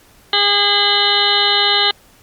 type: harmonic tone with a mistuned harmonic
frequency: 407.1 Hz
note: G#4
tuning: 35 cents flat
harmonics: 1 / 2 / 3 / 4 / 5 / 7 / 8 / 9 / 10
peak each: -24 / -21 / -23 / -23 / -22 / -18 / -23 / -18 / -18 dBFS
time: 0.33-1.91 s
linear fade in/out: 2 ms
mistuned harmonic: 7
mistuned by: +78 cents
effects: pink hiss -49 dBFS RMS until 2.22 s + Opus 48 kbps